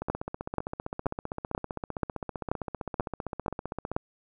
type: two click trains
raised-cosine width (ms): 1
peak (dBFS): -19 / -12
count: 61 / 9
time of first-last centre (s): 0.02-3.916 / 0.1-3.965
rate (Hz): 15.4 / 2.07
effects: none